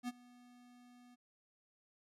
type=tone with ADSR envelope; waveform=square; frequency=245.2 Hz; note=B3; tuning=12 cents flat; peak=-37 dBFS; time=0.03-1.16 s; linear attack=52 ms; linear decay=31 ms; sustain=-23 dB; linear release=23 ms; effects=low-pass 12000 Hz 12 dB/octave